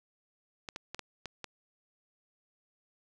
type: clicks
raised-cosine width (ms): 0.2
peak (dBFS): -22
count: 6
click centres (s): 0.688 / 0.761 / 0.946 / 0.993 / 1.257 / 1.443
effects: none